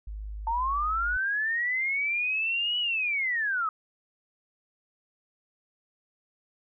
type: tone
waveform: sine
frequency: 51.91 Hz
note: G#1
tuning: in tune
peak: -34 dBFS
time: 0.07-1.17 s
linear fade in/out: 5 ms
type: linear two-way sweep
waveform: sine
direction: up then down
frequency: 887 to 2960 to 1245 Hz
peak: -25 dBFS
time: 0.47-3.69 s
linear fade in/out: 2 ms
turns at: 2.79 s
effects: none